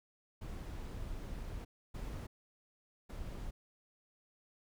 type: noise bursts at uneven times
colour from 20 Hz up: brown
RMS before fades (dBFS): -43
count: 3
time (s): 0.41-1.65 / 1.94-2.27 / 3.09-3.51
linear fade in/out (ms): 10
effects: none